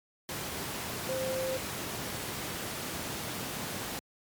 sine tone in noise, 523 Hz, C5, 1 cent flat, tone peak -31 dBFS, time 1.09-1.57 s, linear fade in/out 0 ms, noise pink, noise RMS -36 dBFS, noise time 0.29-3.99 s, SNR +2 dB, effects high-pass 100 Hz 12 dB/octave + MP3 96 kbps

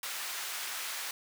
pink high-pass noise, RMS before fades -38 dBFS, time 0.03-1.11 s, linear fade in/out 2 ms, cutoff 1300 Hz, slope 12 dB/octave, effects none

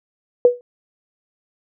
sine tone with exponential decay, 488.7 Hz, B4, 18 cents flat, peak -4 dBFS, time 0.45-0.61 s, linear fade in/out 1 ms, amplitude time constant 33 ms, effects none

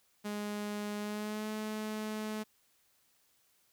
sawtooth tone with pitch glide, 207.7 to 215.1 Hz, G#3 to A3, 0 to -39 cents, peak -32 dBFS, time 0.24-2.44 s, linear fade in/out 20 ms, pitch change +61 cents, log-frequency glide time 0.99-1.49 s, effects white hiss -71 dBFS RMS until 3.72 s

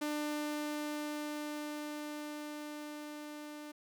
sawtooth tone with level ramp, 298.4 Hz, D4, 28 cents sharp, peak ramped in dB -30 to -41 dBFS, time 0.01-3.72 s, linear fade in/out 10 ms, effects none

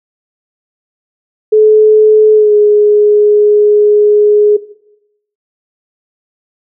sine tone with pitch glide, 430 to 417.8 Hz, A4 to G#4, -40 to +10 cents, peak -3 dBFS, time 1.52-4.57 s, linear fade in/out 10 ms, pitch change -50 cents, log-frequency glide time 2.34-2.54 s, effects noise-tail reverb RT60 0.8 s tail -17 dB re dry

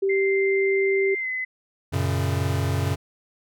sine tone, 390 Hz, G4, 9 cents flat, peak -19 dBFS, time 0.02-1.15 s, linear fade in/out 10 ms
sine tone with pitch glide, 2090 to 2029 Hz, C7 to B6, -2 to +46 cents, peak -25 dBFS, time 0.09-1.45 s, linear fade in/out 10 ms, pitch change -52 cents, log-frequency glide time 1.19-1.28 s
square chord, F# major, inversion none, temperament equal, 92.5 / 116.54 / 138.59 Hz, F#2 / A#2 / C#3, 0 / 0 / 0 cents, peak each -25 / -30 / -27 dBFS, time 1.92-2.96 s, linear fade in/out 20 ms
effects none

